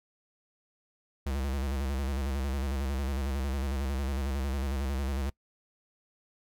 square tone with vibrato, 68 Hz, C#2, 33 cents flat, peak -30 dBFS, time 1.26-5.3 s, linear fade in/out 5 ms, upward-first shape square, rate 11 Hz, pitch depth 72 cents each way, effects noise-tail reverb RT60 0.1 s tail -24 dB re dry

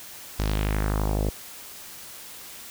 sawtooth tone with low-pass filter sweep, 51.91 Hz, G#1, in tune, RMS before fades -25 dBFS, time 0.39-1.3 s, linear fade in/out 5 ms, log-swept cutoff 5800 to 490 Hz, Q 1.9, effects white hiss -42 dBFS RMS until 2.7 s

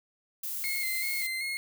violet noise, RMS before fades -35 dBFS, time 0.43-1.27 s, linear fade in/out 5 ms
35% pulse tone with vibrato, 2115 Hz, C7, 18 cents sharp, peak -29 dBFS, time 0.64-1.57 s, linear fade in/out 0 ms, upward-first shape square, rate 2.6 Hz, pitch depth 32 cents each way
effects none

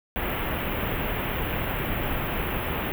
pink band-stop noise, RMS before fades -28 dBFS, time 0.16-2.92 s, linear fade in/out 0 ms, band 3100 to 13000 Hz, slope 48 dB/octave, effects none

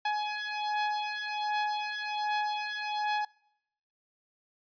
sawtooth beating tone pair, 840 / 841.3 Hz, G#5 / G#5, +19 / +22 cents, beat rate 1.3 Hz, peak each -29 dBFS, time 0.05-3.25 s, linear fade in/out 5 ms, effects noise-tail reverb RT60 0.8 s tail -25 dB re dry + resampled to 11025 Hz

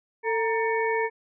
harmonic tone with a mistuned harmonic, 446.3 Hz, A4, 25 cents sharp, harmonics 1 / 2 / 4 / 5, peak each -25 / -28 / -31 / -32 dBFS, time 0.23-1.1 s, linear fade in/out 50 ms, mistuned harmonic 2, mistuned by +78 cents, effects none

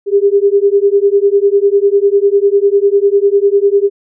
sine beating tone pair, 396.5 / 406.5 Hz, G4 / G#4, +20 / -37 cents, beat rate 10 Hz, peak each -10 dBFS, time 0.06-3.9 s, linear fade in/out 50 ms, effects none

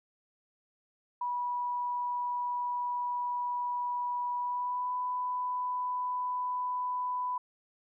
sine tone with pitch glide, 977 to 995.8 Hz, B5 to B5, -19 to +14 cents, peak -30 dBFS, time 1.21-7.38 s, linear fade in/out 5 ms, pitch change +33 cents, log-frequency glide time 4.37-4.93 s, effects none

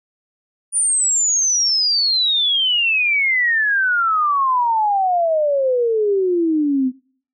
sine exponential sweep, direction down, 9550 to 250.8 Hz, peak -14 dBFS, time 0.72-6.92 s, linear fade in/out 50 ms, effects noise-tail reverb RT60 0.5 s tail -23 dB re dry

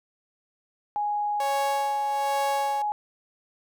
sine tone with pitch glide, 830 to 836.7 Hz, G#5 to G#5, -1 to +13 cents, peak -24 dBFS, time 0.96-2.92 s, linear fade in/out 0 ms, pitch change +14 cents, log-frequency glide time 1.51-1.73 s
sawtooth tone with tremolo, 554.4 Hz, C#5, in tune, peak -23 dBFS, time 1.4-2.82 s, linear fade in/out 2 ms, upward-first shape sine, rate 1.2 Hz, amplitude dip 70%
effects none

